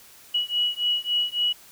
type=beating tone pair; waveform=sine; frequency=2922 / 2925.6 Hz; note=F#7 / F#7; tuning=-22 / -20 cents; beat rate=3.6 Hz; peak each=-25 dBFS; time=0.34-1.53 s; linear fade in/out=10 ms; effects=white hiss -50 dBFS RMS until 1.71 s